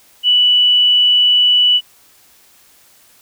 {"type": "tone", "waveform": "sine", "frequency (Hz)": 2960, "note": "F#7", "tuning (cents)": 0, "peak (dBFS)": -8, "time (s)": [0.23, 1.81], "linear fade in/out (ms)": 50, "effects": ["white hiss -49 dBFS RMS until 3.21 s"]}